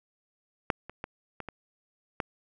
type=clicks; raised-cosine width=0.5 ms; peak=-9 / -26 / -20 / -22 / -23 / -14 dBFS; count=6; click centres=0.702 / 0.896 / 1.041 / 1.403 / 1.487 / 2.202 s; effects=none